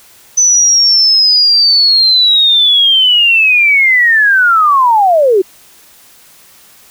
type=linear sweep; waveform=sine; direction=down; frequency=6050 to 355.7 Hz; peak=-5 dBFS; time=0.37-5.42 s; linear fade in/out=10 ms; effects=white hiss -42 dBFS RMS until 6.9 s